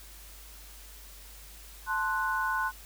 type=chord; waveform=sine; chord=F# diminished; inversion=first; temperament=equal; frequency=880 / 1046.5 / 1480 Hz; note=A5 / C6 / F#6; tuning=0 / 0 / 0 cents; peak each=-34 / -31 / -30 dBFS; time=1.86-2.72 s; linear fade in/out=50 ms; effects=added 50 Hz sine -49 dBFS peak until 2.85 s + white hiss -51 dBFS RMS until 2.85 s